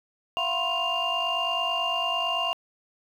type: tone cluster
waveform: sine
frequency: 680 / 729 / 1007 / 1068 / 2800 Hz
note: F5 / F#5 / B5 / C6 / F7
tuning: -46 / -26 / +33 / +35 / +4 cents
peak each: -30 / -32 / -33 / -31 / -26 dBFS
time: 0.37-2.53 s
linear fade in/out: 0 ms
effects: tanh soft clip ceiling -18 dBFS + 9-bit